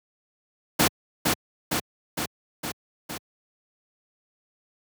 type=noise with echo; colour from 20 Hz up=pink; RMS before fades=-19 dBFS; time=0.79-0.88 s; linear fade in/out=10 ms; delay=460 ms; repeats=5; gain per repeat=-3 dB; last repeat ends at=3.18 s; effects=high-pass 100 Hz 12 dB/octave